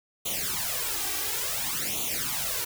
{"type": "noise with flanger", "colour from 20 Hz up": "white", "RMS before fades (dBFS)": -30, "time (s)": [0.25, 2.65], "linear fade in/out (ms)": 10, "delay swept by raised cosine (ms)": [0.29, 2.59], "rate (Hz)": 0.57, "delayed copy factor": 0.85, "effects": []}